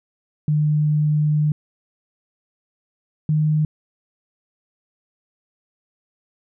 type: tone pair in turn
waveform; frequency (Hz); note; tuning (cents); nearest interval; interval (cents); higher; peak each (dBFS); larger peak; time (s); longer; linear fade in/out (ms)
sine; 150.8 / 153.35; D3 / D#3; +46 / -25; unison; 29; second; -15; neither; 0.48-1.52 / 3.29-3.65; first; 2
effects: none